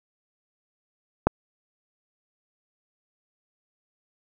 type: click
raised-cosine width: 1 ms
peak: -3 dBFS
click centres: 1.27 s
effects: none